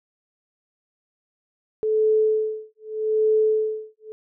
sine tone with tremolo, 433.9 Hz, A4, 24 cents flat, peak -15 dBFS, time 1.83-4.12 s, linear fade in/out 0 ms, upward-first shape sine, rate 0.82 Hz, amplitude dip 100%, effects none

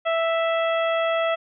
harmonic tone, 659.3 Hz, E5, in tune, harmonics 1 / 2 / 3 / 4 / 5, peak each -21 / -27 / -31 / -33 / -35 dBFS, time 0.05-1.36 s, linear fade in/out 20 ms, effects none

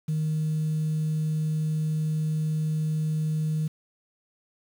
sine tone, 155.56 Hz, D#3, in tune, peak -22 dBFS, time 0.08-3.68 s, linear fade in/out 10 ms, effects tanh soft clip ceiling -21 dBFS + 8-bit

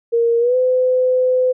sine tone with pitch glide, 466.2 to 508.4 Hz, A#4 to C5, 0 to -50 cents, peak -12 dBFS, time 0.12-1.53 s, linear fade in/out 20 ms, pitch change +150 cents, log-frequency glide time 0.39-0.56 s, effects none

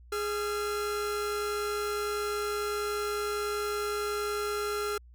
45% pulse tone pair together, 415.3 / 1367.4 Hz, G#4 / F6, 0 / -37 cents, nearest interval octave + major sixth, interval 2063 cents, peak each -31 / -35 dBFS, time 0.12-4.98 s, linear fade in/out 5 ms, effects added 60 Hz sine -50 dBFS peak until 5.14 s

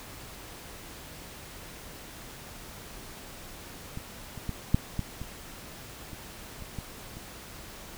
clicks, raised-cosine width 5 ms, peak -24 / -28 / -19 / -8 / -16 / -26 / -29 / -29 / -24 / -30 dBFS, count 10, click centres 3.974 / 4.377 / 4.493 / 4.745 / 4.993 / 5.216 / 6.132 / 6.623 / 6.787 / 7.17 s, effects pink hiss -45 dBFS RMS until 7.97 s

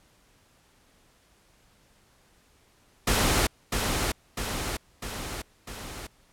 pink noise with echo, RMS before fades -23 dBFS, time 3.07-3.47 s, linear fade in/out 5 ms, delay 650 ms, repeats 4, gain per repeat -4 dB, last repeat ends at 6.07 s, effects pink hiss -62 dBFS RMS until 6.32 s + low-pass 12000 Hz 12 dB/octave

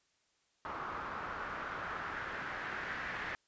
white noise with low-pass filter sweep, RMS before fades -41 dBFS, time 0.65-3.35 s, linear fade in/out 0 ms, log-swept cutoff 1200 to 1800 Hz, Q 2.8, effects white hiss -75 dBFS RMS until 3.47 s + resampled to 16000 Hz

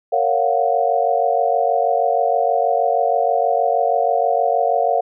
sine chord, Gb major seventh, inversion first, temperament just, 462.5 / 555 / 693.7 / 740 Hz, Bb4 / Db5 / F5 / Gb5, -14 / +2 / -12 / 0 cents, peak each -22 / -21 / -18 / -20 dBFS, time 0.12-5.01 s, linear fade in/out 10 ms, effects none

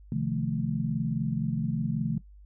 sine chord, F dominant seventh, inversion second, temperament equal, 130.81 / 155.56 / 174.61 / 220 Hz, C3 / Eb3 / F3 / A3, 0 / 0 / 0 / 0 cents, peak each -32 / -31 / -33 / -31 dBFS, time 0.12-2.18 s, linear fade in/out 2 ms, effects noise-tail reverb RT60 0.1 s tail -17 dB re dry + added 50 Hz sine -48 dBFS peak until 2.45 s

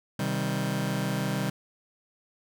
sawtooth chord, C minor, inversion none, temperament just, 130.81 / 156.98 / 196.22 Hz, C3 / Eb3 / G3, 0 / +16 / +2 cents, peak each -27 / -28 / -26 dBFS, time 0.19-1.5 s, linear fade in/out 5 ms, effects none

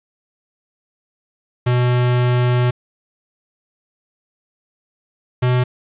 square tone pair in turn, 123.47 / 125.05 Hz, B2 / B2, 0 / +22 cents, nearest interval unison, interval 22 cents, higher second, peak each -14 dBFS, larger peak neither, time 1.66-2.71 / 5.42-5.64 s, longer first, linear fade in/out 10 ms, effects resampled to 8000 Hz + 7-bit

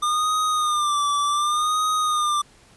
square tone with vibrato, 1204 Hz, D6, 43 cents sharp, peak -20 dBFS, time 0.02-2.42 s, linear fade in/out 10 ms, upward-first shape sine, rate 0.67 Hz, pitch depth 67 cents each way, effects pink hiss -53 dBFS RMS until 2.76 s + resampled to 24000 Hz

